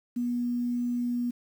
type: tone with quantisation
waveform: sine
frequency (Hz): 242.3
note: B3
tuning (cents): -33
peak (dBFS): -26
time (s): 0.16-1.31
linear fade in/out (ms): 10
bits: 9
effects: none